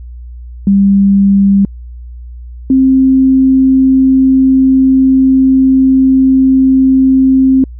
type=tone pair in turn; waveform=sine; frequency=197.7 / 263.9 Hz; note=G3 / C4; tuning=+15 / +15 cents; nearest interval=perfect fourth; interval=500 cents; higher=second; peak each=-4 dBFS; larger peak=neither; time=0.67-1.65 / 2.7-7.64 s; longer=second; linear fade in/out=2 ms; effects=added 60 Hz sine -25 dBFS peak until 7.79 s